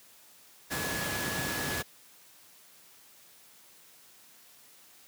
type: tone in noise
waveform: sine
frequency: 1694 Hz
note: G#6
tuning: 34 cents sharp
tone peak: -37 dBFS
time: 0.7-1.83 s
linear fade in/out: 20 ms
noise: pink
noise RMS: -33 dBFS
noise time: 0.7-1.83 s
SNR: -7 dB
effects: white hiss -57 dBFS RMS until 5.07 s + high-pass 100 Hz 12 dB/octave